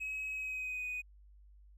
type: tone with pitch glide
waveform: triangle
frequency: 2554 to 2490 Hz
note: D#7 to D#7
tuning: +45 to +1 cents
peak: -34 dBFS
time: 0-1.02 s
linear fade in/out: 20 ms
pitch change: -44 cents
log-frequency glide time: 0.34-0.86 s
effects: tanh soft clip ceiling -32 dBFS + added 50 Hz sine -56 dBFS peak until 1.77 s

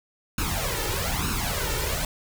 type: noise with flanger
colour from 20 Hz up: pink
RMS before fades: -27 dBFS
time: 0.38-2.05 s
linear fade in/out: 2 ms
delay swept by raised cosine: 0.74 to 2.24 ms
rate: 1.1 Hz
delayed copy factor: +0.75
effects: none

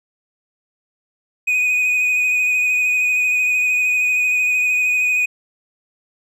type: tone with vibrato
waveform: triangle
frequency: 2489 Hz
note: D#7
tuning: in tune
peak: -13 dBFS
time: 1.47-5.26 s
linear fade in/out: 10 ms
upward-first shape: triangle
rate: 13 Hz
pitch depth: 26 cents each way
effects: none

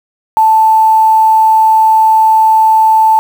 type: tone with quantisation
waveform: sine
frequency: 880 Hz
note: A5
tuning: in tune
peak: -4 dBFS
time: 0.37-3.19 s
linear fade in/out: 0 ms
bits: 5
effects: none

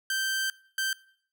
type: tone bursts at uneven times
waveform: sawtooth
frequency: 1561 Hz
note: G6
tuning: 8 cents flat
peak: -23 dBFS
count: 2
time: 0.1-0.5 / 0.78-0.93 s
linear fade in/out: 2 ms
effects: noise-tail reverb RT60 0.6 s tail -22 dB re dry

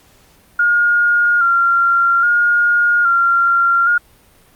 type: tone with vibrato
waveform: sine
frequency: 1403 Hz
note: F6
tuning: 8 cents sharp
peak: -10 dBFS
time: 0.59-3.98 s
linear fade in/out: 5 ms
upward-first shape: square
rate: 0.61 Hz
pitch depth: 28 cents each way
effects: pink hiss -50 dBFS RMS until 4.55 s + Opus 48 kbps

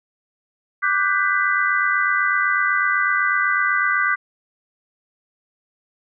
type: chord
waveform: sine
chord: G major seventh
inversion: second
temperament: equal with one note detuned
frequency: 1174.7 / 1480 / 1568 / 1991.6 Hz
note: D6 / F#6 / G6 / B6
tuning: 0 / 0 / 0 / +14 cents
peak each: -22 dBFS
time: 0.82-4.16 s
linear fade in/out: 20 ms
effects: none

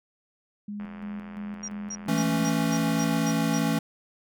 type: tone with tremolo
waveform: sine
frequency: 206.2 Hz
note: G#3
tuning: 12 cents flat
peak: -32 dBFS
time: 0.68-2.49 s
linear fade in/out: 5 ms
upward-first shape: square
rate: 2.9 Hz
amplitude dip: 50%
type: click train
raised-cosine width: 0.5 ms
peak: -30 dBFS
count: 212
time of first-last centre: 0.8-3.2 s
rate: 87.9 Hz
type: tone bursts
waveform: sine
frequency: 5700 Hz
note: F8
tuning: 34 cents sharp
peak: -32 dBFS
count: 8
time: 1.63-3.586 s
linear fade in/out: 5 ms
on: 52 ms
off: 220 ms
type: chord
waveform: square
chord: A major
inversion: second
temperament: equal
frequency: 164.81 / 220 / 277.2 Hz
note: E3 / A3 / C#4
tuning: 0 / 0 / 0 cents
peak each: -28 dBFS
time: 2.08-3.79 s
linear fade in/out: 5 ms
effects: none

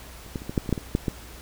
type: clicks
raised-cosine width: 3 ms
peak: -30 / -16 / -26 / -17 / -8 / -30 / -15 / -8 / -18 / -8 / -11 dBFS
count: 11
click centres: 0.264 / 0.358 / 0.419 / 0.495 / 0.578 / 0.66 / 0.692 / 0.727 / 0.778 / 0.951 / 1.082 s
effects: added 60 Hz sine -45 dBFS peak until 1.41 s + pink hiss -45 dBFS RMS until 1.41 s

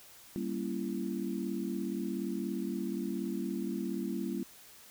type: chord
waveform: sine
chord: G diminished seventh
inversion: none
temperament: equal with one note detuned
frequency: 196 / 233.1 / 277.2 / 336.9 Hz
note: G3 / Bb3 / Db4 / Fb4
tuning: 0 / 0 / 0 / +38 cents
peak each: -37 / -38 / -40 / -38 dBFS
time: 0.36-4.43 s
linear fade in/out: 0 ms
effects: white hiss -55 dBFS RMS until 4.9 s

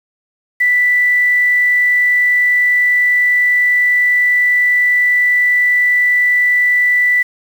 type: tone with quantisation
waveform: sine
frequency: 1975 Hz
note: B6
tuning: in tune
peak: -9 dBFS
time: 0.6-7.23 s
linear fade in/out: 10 ms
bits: 6
effects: none

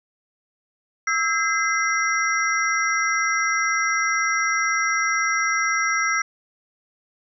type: tone cluster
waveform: sine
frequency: 1314 / 1616 / 2058 / 5690 Hz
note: E6 / G#6 / C7 / F8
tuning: -6 / -48 / -29 / +31 cents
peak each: -23 / -26 / -23 / -29 dBFS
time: 1.07-6.22 s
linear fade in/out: 5 ms
effects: none

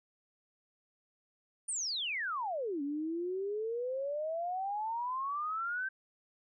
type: exponential two-way sweep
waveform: sine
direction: down then up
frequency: 9397 to 278.1 to 1573 Hz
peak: -33 dBFS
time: 1.68-5.89 s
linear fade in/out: 10 ms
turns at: 2.82 s
effects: none

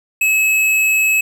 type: tone with tanh clipping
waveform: sine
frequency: 2580 Hz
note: E7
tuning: 38 cents flat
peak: -13 dBFS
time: 0.21-1.21 s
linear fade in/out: 5 ms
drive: 17 dB
effects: none

